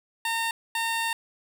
15% pulse tone bursts at uneven times, 913 Hz, A#5, 36 cents flat, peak -19 dBFS, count 2, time 0.25-0.51 / 0.75-1.13 s, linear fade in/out 2 ms, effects none

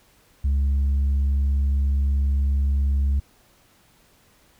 sine tone, 69.3 Hz, C#2, in tune, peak -15 dBFS, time 0.44-3.2 s, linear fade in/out 10 ms, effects tanh soft clip ceiling -17 dBFS + pink hiss -58 dBFS RMS until 4.59 s

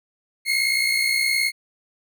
30% pulse tone pair together, 2129 / 2188 Hz, C7 / C#7, +30 / -23 cents, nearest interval unison, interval 47 cents, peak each -19 dBFS, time 0.45-1.52 s, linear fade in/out 50 ms, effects none

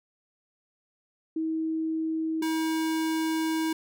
sine / square tone pair in turn, 320 / 320 Hz, D#4 / D#4, +49 / +49 cents, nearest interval unison, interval 0 cents, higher neither, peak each -26 dBFS, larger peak neither, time 1.36-2.42 / 2.42-3.73 s, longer second, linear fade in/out 5 ms, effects none

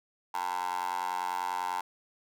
15% pulse tone with high-pass filter, 90.1 Hz, F#2, 45 cents flat, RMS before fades -33 dBFS, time 0.34-1.81 s, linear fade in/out 5 ms, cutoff 910 Hz, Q 6.1, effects none

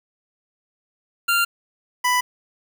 25% pulse tone pair in turn, 1390 / 991.7 Hz, F6 / B5, -9 / +7 cents, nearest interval tritone, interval 584 cents, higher first, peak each -13 dBFS, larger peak neither, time 1.28-1.45 / 2.04-2.21 s, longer neither, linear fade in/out 10 ms, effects 7-bit

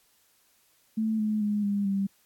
sine tone with pitch steps, 220 / 213.9 / 207.9 / 202.1 / 196.45 Hz, A3 / A3 / G#3 / G#3 / G3, 0 / -49 / +2 / -47 / +4 cents, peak -24 dBFS, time 0.97-2.07 s, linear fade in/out 10 ms, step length 220 ms, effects white hiss -65 dBFS RMS until 2.25 s + AAC 64 kbps

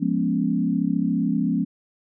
sine chord, C# dominant seventh, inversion first, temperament equal with one note detuned, 174.61 / 207.7 / 241.9 / 277.2 Hz, E#3 / G#3 / B3 / C#4, 0 / 0 / -36 / 0 cents, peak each -25 dBFS, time 0-1.65 s, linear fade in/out 20 ms, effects none

